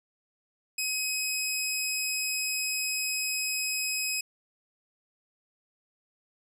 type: tone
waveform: 15% pulse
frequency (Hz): 2536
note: D#7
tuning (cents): +32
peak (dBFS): -21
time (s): 0.78-4.21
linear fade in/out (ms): 5
effects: none